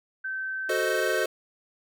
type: tone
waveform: sine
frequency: 1544 Hz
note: G6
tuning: 27 cents flat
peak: -29 dBFS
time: 0.24-1.25 s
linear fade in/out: 10 ms
type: chord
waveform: square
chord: F# diminished seventh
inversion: none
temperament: equal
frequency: 370 / 440 / 523.3 / 622.3 Hz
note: F#4 / A4 / C5 / Eb5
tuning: 0 / 0 / 0 / 0 cents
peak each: -31 / -31 / -31 / -31 dBFS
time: 0.69-1.26 s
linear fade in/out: 5 ms
effects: none